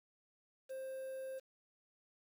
triangle tone with quantisation, 528 Hz, C5, 16 cents sharp, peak -40 dBFS, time 0.69-1.4 s, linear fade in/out 20 ms, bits 10, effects none

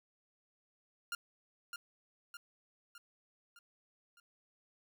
sawtooth tone with echo, 1400 Hz, F6, 4 cents sharp, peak -33 dBFS, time 1.12-1.15 s, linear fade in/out 2 ms, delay 610 ms, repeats 5, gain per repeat -5 dB, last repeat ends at 4.2 s, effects none

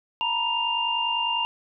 sine tone cluster, 919 / 969 / 2798 Hz, A#5 / B5 / F7, -25 / -33 / +3 cents, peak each -28 / -29 / -25 dBFS, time 0.21-1.45 s, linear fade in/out 0 ms, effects none

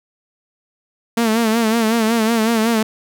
sawtooth tone with vibrato, 225.5 Hz, A3, 43 cents sharp, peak -10 dBFS, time 1.17-2.83 s, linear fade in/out 5 ms, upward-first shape sine, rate 5.4 Hz, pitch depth 71 cents each way, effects none

